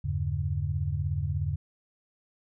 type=tone cluster; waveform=sine; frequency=82 / 98.6 / 141.4 Hz; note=E2 / G2 / C#3; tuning=-9 / +11 / +35 cents; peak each=-31 dBFS; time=0.04-1.56 s; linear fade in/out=10 ms; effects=none